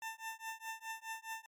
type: tone with tremolo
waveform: 20% pulse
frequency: 894 Hz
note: A5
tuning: 27 cents sharp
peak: -34 dBFS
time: 0.02-1.46 s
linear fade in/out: 2 ms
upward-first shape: triangle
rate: 4.8 Hz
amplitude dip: 100%
effects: MP3 64 kbps